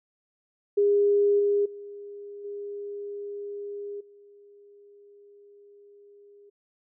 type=tone with level steps; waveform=sine; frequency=407 Hz; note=G#4; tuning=35 cents flat; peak=-18 / -20 / -38 / -33 / -50 dBFS; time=0.77-6.5 s; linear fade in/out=10 ms; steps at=1.39 / 1.65 / 2.44 / 4 s; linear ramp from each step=10 ms; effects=none